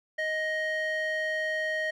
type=tone with band-pass filter; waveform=square; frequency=625 Hz; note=D#5; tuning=8 cents sharp; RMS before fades=-30 dBFS; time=0.18-1.91 s; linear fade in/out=10 ms; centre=1500 Hz; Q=5.5; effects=none